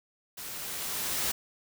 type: noise with level ramp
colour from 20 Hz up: white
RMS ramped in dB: -41 to -29 dBFS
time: 0.37-1.32 s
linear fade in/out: 10 ms
effects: none